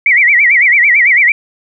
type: tone with vibrato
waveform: sine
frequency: 2110 Hz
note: C7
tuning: 14 cents sharp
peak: -5 dBFS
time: 0.06-1.32 s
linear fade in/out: 2 ms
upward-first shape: sine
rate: 9 Hz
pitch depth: 190 cents each way
effects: none